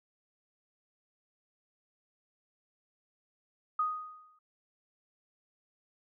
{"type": "tone with exponential decay", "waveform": "sine", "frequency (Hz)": 1244.5, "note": "D#6", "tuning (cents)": 0, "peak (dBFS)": -25, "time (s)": [3.79, 4.39], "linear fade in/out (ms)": 5, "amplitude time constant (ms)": 130, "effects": []}